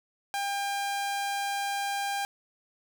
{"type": "tone", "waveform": "sawtooth", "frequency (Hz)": 800, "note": "G5", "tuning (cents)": 35, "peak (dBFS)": -25, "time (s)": [0.34, 2.25], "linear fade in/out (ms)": 0, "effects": ["11-bit"]}